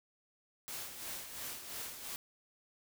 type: noise with tremolo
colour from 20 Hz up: white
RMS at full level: -42 dBFS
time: 0.68-2.16 s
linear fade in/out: 0 ms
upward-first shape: sine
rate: 2.9 Hz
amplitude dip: 55%
effects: none